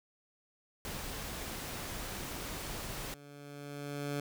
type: noise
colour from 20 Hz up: pink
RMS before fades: -41 dBFS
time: 0.85-3.14 s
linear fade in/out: 0 ms
type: tone with exponential growth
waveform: 15% pulse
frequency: 143.7 Hz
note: D3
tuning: 37 cents flat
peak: -27 dBFS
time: 1.99-4.2 s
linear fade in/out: 2 ms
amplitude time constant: 480 ms
effects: none